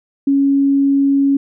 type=tone; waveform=sine; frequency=277.2 Hz; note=C#4; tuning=in tune; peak=-10 dBFS; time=0.27-1.37 s; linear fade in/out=5 ms; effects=none